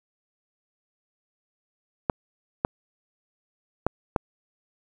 clicks, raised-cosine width 1 ms, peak -7 dBFS, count 4, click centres 2.098 / 2.649 / 3.866 / 4.162 s, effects 8-bit

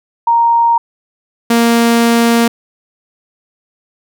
sine / sawtooth tone pair in turn, 932.3 / 233.1 Hz, A#5 / A#3, 0 / 0 cents, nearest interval 2 octaves, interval 2400 cents, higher first, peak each -7 / -4 dBFS, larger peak second, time 0.27-0.78 / 1.5-2.48 s, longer second, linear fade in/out 5 ms, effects none

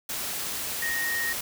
sine tone in noise, 1864.7 Hz, A#6, in tune, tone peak -27 dBFS, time 0.82-1.33 s, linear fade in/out 5 ms, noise white, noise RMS -32 dBFS, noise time 0.09-1.41 s, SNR +2 dB, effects none

